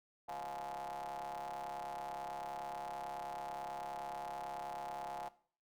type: ring-modulated tone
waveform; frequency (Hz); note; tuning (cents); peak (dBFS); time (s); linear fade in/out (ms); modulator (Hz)
40% pulse; 69.3; C#2; 0; -38; 0.28-5.29; 10; 778
effects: noise-tail reverb RT60 0.5 s tail -18 dB re dry